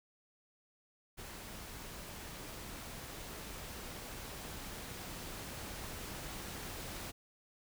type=noise with level ramp; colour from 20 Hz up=pink; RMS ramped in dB=-48 to -44 dBFS; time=1.17-7.12 s; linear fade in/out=20 ms; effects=none